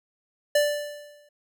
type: tone with exponential decay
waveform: square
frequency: 587.3 Hz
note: D5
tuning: in tune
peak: -17 dBFS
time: 0.55-1.29 s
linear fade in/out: 5 ms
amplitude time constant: 160 ms
effects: none